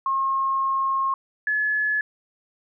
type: tone pair in turn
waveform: sine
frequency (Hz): 1077 / 1709.6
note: C6 / G#6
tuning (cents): +50 / +50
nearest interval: minor sixth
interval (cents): 800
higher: second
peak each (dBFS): -20 / -20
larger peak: neither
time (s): 0.06-1.14 / 1.47-2.01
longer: first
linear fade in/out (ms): 2
effects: none